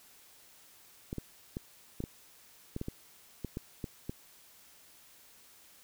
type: clicks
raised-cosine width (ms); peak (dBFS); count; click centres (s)
3; -23; 12; 1.129 / 1.183 / 1.569 / 2.004 / 2.039 / 2.764 / 2.814 / 2.884 / 3.447 / 3.571 / 3.842 / 4.095
effects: white hiss -59 dBFS RMS until 5.83 s